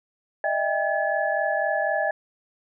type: tone cluster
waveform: sine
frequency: 608 / 652 / 795 / 1709 Hz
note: D#5 / E5 / G5 / G#6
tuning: -40 / -19 / +24 / +49 cents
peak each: -27 dBFS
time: 0.44-2.11 s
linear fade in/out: 2 ms
effects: none